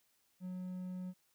triangle tone, 183 Hz, F#3, 19 cents flat, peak -38 dBFS, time 0.4-1.14 s, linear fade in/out 50 ms, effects white hiss -75 dBFS RMS until 1.34 s

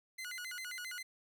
sawtooth tone with vibrato, 1732 Hz, A6, 28 cents flat, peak -38 dBFS, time 0.18-1.03 s, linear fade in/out 10 ms, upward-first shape square, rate 7.5 Hz, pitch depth 300 cents each way, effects none

